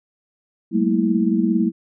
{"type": "tone cluster", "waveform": "sine", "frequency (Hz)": [190.5, 215.2, 232.8, 326.5], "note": ["G3", "A3", "A#3", "E4"], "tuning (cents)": [-49, -38, -2, -17], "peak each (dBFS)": -21, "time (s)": [0.71, 1.72], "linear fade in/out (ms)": 50, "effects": []}